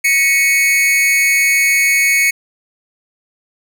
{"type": "tone with amplitude modulation", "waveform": "45% pulse", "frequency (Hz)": 2217, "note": "C#7", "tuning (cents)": 0, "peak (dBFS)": -7, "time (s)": [0.04, 2.31], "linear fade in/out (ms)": 10, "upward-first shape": "sine", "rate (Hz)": 295, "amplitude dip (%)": 70, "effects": []}